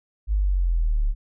sine exponential sweep, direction down, 52.8 to 34.42 Hz, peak -18 dBFS, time 0.27-1.15 s, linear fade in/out 50 ms, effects none

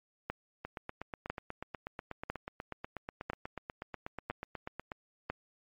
two click trains, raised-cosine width 0.5 ms, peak -19 / -24 dBFS, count 6 / 36, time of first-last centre 0.3-5.3 / 0.65-4.918 s, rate 1 / 8.2 Hz, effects MP3 48 kbps

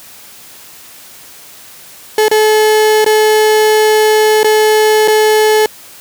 35% pulse tone with dropouts, 430.5 Hz, A4, 38 cents flat, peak -5 dBFS, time 2.18-5.66 s, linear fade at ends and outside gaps 2 ms, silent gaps 2.283-2.313 / 3.045-3.062 / 4.432-4.444 / 5.077-5.081 s, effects white hiss -36 dBFS RMS until 6 s + high-pass 60 Hz 12 dB/octave

